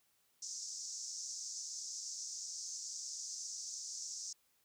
pink band-pass noise, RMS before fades -45 dBFS, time 0.42-4.33 s, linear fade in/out 5 ms, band 5400 to 7000 Hz, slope 48 dB/octave, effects white hiss -75 dBFS RMS until 4.64 s

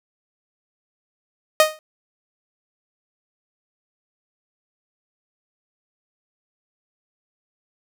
sawtooth tone with exponential decay, 621 Hz, D#5, 3 cents flat, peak -5 dBFS, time 1.6-1.79 s, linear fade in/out 1 ms, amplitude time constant 40 ms, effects none

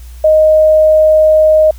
sine tone, 622.3 Hz, D#5, in tune, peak -4 dBFS, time 0.24-1.71 s, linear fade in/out 5 ms, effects added 60 Hz sine -28 dBFS peak until 1.78 s + white hiss -44 dBFS RMS until 1.78 s

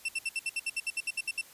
40% pulse tone bursts, 2690 Hz, E7, 34 cents sharp, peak -28 dBFS, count 14, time 0.05-1.413 s, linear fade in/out 5 ms, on 37 ms, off 65 ms, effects white hiss -54 dBFS RMS until 1.53 s + resampled to 32000 Hz

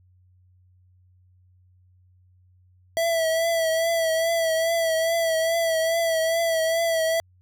square tone with vibrato, 657 Hz, E5, 6 cents flat, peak -21 dBFS, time 2.97-7.2 s, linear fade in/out 0 ms, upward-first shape triangle, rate 2.4 Hz, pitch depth 46 cents each way, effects added 91 Hz sine -55 dBFS peak until 7.41 s

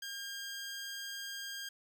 15% pulse tone, 1609 Hz, G6, 45 cents sharp, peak -34 dBFS, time 0.02-1.69 s, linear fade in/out 5 ms, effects none

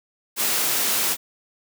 white high-pass noise, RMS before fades -22 dBFS, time 0.36-1.17 s, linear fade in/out 50 ms, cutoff 180 Hz, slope 12 dB/octave, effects none

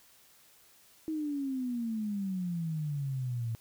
sine exponential sweep, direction down, 320 to 111.9 Hz, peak -31 dBFS, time 1.08-3.55 s, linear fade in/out 0 ms, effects white hiss -61 dBFS RMS until 3.6 s

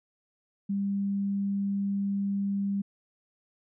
sine tone, 198.9 Hz, G3, 25 cents sharp, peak -26 dBFS, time 0.69-2.82 s, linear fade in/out 10 ms, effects none

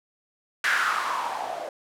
violet noise with low-pass filter sweep, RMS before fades -27 dBFS, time 0.64-1.69 s, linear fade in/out 2 ms, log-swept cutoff 1700 to 610 Hz, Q 5.8, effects none

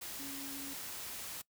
sine tone in noise, 277.2 Hz, C#4, in tune, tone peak -46 dBFS, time 0.19-0.74 s, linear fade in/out 10 ms, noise white, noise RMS -44 dBFS, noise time 0.01-1.42 s, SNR -5 dB, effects noise-tail reverb RT60 0.1 s tail -21 dB re dry

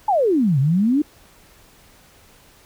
sine exponential two-way sweep, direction down then up, 887 to 128.4 to 311.6 Hz, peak -14 dBFS, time 0.08-1.02 s, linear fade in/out 5 ms, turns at 0.59 s, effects pink hiss -51 dBFS RMS until 2.65 s

